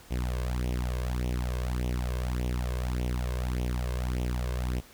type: tone with flanger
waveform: sawtooth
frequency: 61.6 Hz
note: B1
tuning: 4 cents flat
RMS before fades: -30 dBFS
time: 0.1-4.81 s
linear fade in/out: 20 ms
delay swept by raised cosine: 0.32 to 1.92 ms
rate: 1.7 Hz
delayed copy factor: +0.85
effects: pink hiss -53 dBFS RMS until 4.93 s